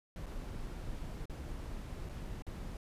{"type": "noise with dropouts", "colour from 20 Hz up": "brown", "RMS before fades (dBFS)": -42, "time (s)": [0.16, 2.77], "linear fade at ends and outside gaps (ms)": 1, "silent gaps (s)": [[0.26, 0.265], [1.256, 1.297], [2.09, 2.094], [2.422, 2.466]], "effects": ["resampled to 32000 Hz"]}